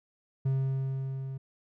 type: tone with level ramp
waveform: triangle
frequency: 133.9 Hz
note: C3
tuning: 40 cents sharp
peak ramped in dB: -22 to -33 dBFS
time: 0.45-1.38 s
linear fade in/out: 10 ms
effects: none